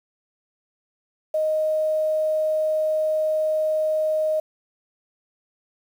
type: tone with quantisation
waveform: sine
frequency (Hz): 622.3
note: D#5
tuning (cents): 0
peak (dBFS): -19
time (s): 1.34-4.4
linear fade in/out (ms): 5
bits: 8
effects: none